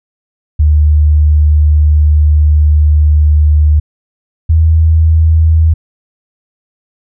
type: tone pair in turn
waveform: sine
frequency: 75.4 / 80.09 Hz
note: D2 / E2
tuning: +46 / -49 cents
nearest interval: minor second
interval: 105 cents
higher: second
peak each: -4 dBFS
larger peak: neither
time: 0.59-3.8 / 4.49-5.74 s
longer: first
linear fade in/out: 10 ms
effects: none